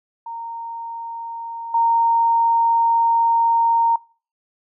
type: tone with level steps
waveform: sine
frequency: 924 Hz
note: A#5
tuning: 16 cents flat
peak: -28 / -14 dBFS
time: 0.26-3.96 s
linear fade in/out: 5 ms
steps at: 1.74 s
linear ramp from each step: 5 ms
effects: noise-tail reverb RT60 0.4 s tail -23 dB re dry